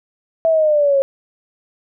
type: linear sweep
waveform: sine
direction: down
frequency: 659.3 to 540 Hz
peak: -11 dBFS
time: 0.45-1.02 s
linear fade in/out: 0 ms
effects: none